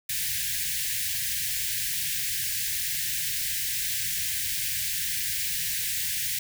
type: band-stop noise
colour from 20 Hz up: white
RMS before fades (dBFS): -29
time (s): 0.09-6.39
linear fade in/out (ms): 5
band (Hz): 170 to 1600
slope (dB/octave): 96
effects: none

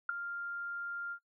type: tone with ADSR envelope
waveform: sine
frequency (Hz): 1396.9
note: F6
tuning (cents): 0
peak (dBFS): -25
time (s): 0.09-1.19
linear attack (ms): 4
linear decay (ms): 8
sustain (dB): -12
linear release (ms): 73
effects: noise-tail reverb RT60 0.1 s tail -20 dB re dry

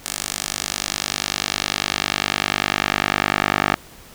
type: tone with band-pass filter sweep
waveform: 10% pulse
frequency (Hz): 50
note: G1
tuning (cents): +35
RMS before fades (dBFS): -23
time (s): 0.04-3.76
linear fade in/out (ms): 20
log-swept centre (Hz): 8600 to 1600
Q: 0.9
effects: pink hiss -44 dBFS RMS until 4.14 s

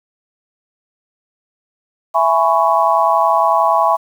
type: chord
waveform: sine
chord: C# minor seventh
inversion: first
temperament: just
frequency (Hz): 665.2 / 831.5 / 997.9 / 1108.7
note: E5 / G#5 / B5 / C#6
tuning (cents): +16 / +2 / +18 / 0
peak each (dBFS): -16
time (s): 2.14-3.97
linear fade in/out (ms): 20
effects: 7-bit

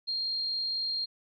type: tone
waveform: sine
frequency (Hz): 4214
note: C8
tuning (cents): +12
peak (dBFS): -29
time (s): 0.07-1.06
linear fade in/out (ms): 20
effects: none

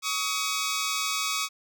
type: tone pair together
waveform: 10% pulse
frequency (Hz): 1127.9 / 1266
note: C#6 / D#6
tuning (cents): +30 / +30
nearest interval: major second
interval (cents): 200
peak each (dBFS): -21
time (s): 0.02-1.49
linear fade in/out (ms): 50
effects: none

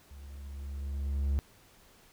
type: tone with level ramp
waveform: triangle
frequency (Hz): 69.7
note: C#2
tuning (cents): +10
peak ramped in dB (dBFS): -44 to -23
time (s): 0.11-1.39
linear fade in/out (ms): 0
effects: pink hiss -60 dBFS RMS until 2.12 s

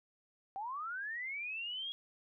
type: linear sweep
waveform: sine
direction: up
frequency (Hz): 752 to 3322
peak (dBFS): -38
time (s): 0.56-1.92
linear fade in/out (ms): 0
effects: none

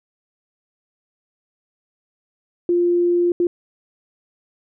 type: tone bursts at uneven times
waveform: sine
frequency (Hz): 349.2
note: F4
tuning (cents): 0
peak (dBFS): -14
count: 2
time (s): 2.69-3.32 / 3.4-3.47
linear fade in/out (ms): 2
effects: none

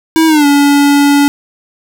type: tone with pitch glide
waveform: square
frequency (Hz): 322.1 to 285.3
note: E4 to C#4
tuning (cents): -40 to +50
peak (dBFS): -6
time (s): 0.16-1.28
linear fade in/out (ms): 0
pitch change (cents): -210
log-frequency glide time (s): 0.27-0.46
effects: none

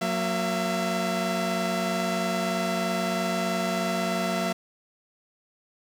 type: tone cluster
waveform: sawtooth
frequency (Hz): 182.5 / 231.7 / 672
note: F#3 / A#3 / E5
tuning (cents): -24 / -10 / +33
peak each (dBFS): -25 / -28 / -24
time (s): 0.01-4.53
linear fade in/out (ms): 10
effects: low-pass 9000 Hz 12 dB/octave + 8-bit

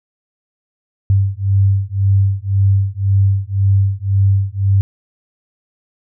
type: beating tone pair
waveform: sine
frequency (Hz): 97.2 / 99.1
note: G2 / G2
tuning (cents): -14 / +19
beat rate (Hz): 1.9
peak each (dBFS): -14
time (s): 1.1-4.81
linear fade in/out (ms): 0
effects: none

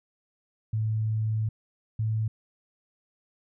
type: tone pair in turn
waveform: sine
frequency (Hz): 109.4 / 109.84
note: A2 / A2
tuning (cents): -9 / -3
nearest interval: unison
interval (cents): 6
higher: second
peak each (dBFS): -24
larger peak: neither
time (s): 0.73-1.49 / 1.99-2.28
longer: first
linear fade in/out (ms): 5
effects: none

